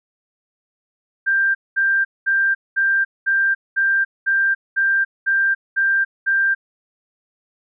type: tone bursts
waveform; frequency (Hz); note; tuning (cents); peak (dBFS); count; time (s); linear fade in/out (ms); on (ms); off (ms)
sine; 1583; G6; +17; -14; 11; 1.26-6.55; 20; 290; 210
effects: none